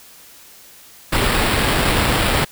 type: noise with sample-and-hold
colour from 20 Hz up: pink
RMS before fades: -17 dBFS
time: 1.12-2.45 s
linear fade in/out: 10 ms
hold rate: 6300 Hz
effects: white hiss -44 dBFS RMS until 2.51 s